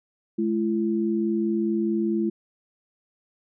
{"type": "tone pair together", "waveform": "sine", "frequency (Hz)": [213.3, 338], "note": ["G#3", "E4"], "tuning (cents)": [46, 43], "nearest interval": "minor sixth", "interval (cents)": 797, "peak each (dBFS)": -24, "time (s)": [0.38, 2.3], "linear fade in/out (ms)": 10, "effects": []}